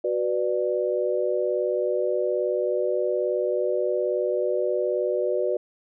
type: chord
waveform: sine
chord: B minor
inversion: second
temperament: just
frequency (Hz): 370.4 / 493.9 / 592.7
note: F#4 / B4 / D5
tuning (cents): +2 / 0 / +16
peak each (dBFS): -26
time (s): 0.04-5.57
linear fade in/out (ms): 5
effects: none